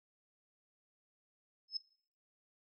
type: tone with exponential growth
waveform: sine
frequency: 5200 Hz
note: E8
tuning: 24 cents flat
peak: -31 dBFS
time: 1.68-1.77 s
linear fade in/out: 5 ms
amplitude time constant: 18 ms
effects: noise-tail reverb RT60 0.5 s tail -18 dB re dry